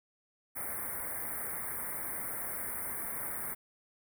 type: band-stop noise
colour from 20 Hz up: white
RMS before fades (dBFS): -38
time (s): 0.55-3.55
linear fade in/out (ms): 20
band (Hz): 2200 to 8800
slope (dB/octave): 96
effects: none

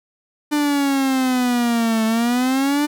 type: exponential two-way sweep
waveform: 45% pulse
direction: down then up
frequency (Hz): 298.6 to 220 to 298.6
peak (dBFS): -16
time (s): 0.51-2.87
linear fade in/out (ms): 20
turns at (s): 2.05
effects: none

